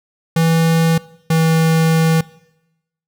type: tone pair in turn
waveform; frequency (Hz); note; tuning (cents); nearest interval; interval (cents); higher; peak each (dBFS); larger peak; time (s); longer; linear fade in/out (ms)
square; 164 / 161.93; E3 / E3; -9 / -31; unison; 22; first; -12; neither; 0.36-0.98 / 1.3-2.21; second; 5
effects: noise-tail reverb RT60 0.9 s tail -21 dB re dry

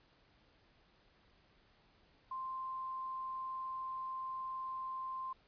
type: tone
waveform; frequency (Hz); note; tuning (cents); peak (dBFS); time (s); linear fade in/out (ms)
sine; 1046.5; C6; 0; -39; 2.31-5.33; 5
effects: pink hiss -69 dBFS RMS until 5.47 s + resampled to 11025 Hz

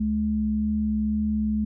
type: tone pair together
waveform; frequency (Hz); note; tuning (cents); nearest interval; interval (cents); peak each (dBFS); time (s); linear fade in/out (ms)
sine; 70.6 / 213.8; C#2 / A3; +32 / -49; octave + perfect fifth; 1919; -30 / -22; 0-1.65; 10
effects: none

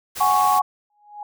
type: noise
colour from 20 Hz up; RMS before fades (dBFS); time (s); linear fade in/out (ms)
white; -31; 0.15-0.6; 20
type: chord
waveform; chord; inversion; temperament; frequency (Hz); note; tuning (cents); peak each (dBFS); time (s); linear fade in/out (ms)
sine; F# suspended second; none; equal; 740 / 830.6 / 1108.7; F#5 / G#5 / C#6; 0 / 0 / 0; -21 / -19 / -18; 0.2-0.62; 10
type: tone with exponential growth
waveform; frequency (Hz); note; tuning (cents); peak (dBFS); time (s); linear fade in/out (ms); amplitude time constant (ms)
sine; 830.6; G#5; 0; -28; 0.9-1.23; 2; 70
effects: none

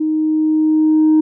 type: tone with level ramp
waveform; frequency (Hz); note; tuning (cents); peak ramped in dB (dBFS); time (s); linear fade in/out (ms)
sine; 311.2; D#4; 0; -14 to -6; 0-1.21; 10
effects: tanh soft clip ceiling -6 dBFS

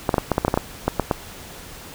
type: clicks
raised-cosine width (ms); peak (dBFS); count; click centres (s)
1; -3; 12; 0.092 / 0.142 / 0.182 / 0.317 / 0.381 / 0.449 / 0.481 / 0.541 / 0.575 / 0.88 / 0.997 / 1.112
effects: pink hiss -39 dBFS RMS until 1.94 s

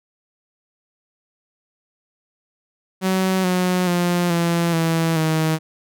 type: tone with pitch steps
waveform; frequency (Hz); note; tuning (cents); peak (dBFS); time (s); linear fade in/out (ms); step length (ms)
sawtooth; 188.1 / 181.8 / 175.71 / 169.82 / 164.13 / 158.63; F#3 / F#3 / F3 / F3 / E3 / D#3; +29 / -30 / +11 / -48 / -7 / +34; -13; 3.01-5.59; 50; 430
effects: none

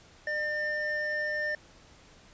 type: tone pair together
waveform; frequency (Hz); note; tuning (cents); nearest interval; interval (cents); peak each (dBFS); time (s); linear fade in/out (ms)
triangle; 602 / 1802.2; D5 / A6; +43 / +41; octave + perfect fifth; 1898; -33 / -28; 0.27-1.55; 2
effects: pink hiss -56 dBFS RMS until 2.33 s + resampled to 16000 Hz

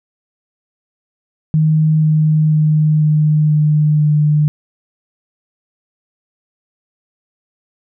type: tone with pitch steps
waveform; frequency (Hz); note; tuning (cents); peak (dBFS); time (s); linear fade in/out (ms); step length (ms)
sine; 156 / 154.83 / 153.67 / 152.53 / 151.38 / 150.25; D#3 / D#3 / D#3 / D#3 / D#3 / D3; +5 / -8 / -21 / -34 / -47 / +40; -9; 1.54-4.48; 0; 490
effects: none

